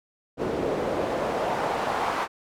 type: noise with band-pass filter sweep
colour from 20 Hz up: pink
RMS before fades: -27 dBFS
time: 0.37-2.28 s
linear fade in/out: 50 ms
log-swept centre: 370 to 1000 Hz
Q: 1.6
effects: none